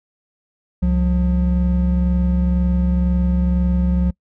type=tone pair together; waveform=triangle; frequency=67 / 179 Hz; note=C2 / F3; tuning=+42 / +43 cents; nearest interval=octave + perfect fourth; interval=1701 cents; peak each=-15 dBFS; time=0.82-4.11 s; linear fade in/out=10 ms; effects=noise-tail reverb RT60 0.1 s tail -25 dB re dry